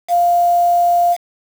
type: tone with quantisation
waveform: sine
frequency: 698.5 Hz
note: F5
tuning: in tune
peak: -10 dBFS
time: 0.08-1.17 s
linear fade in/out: 50 ms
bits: 5
effects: none